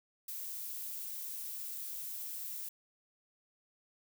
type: noise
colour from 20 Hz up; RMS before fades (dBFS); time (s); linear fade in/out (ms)
violet; -42; 0.28-2.69; 5
effects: none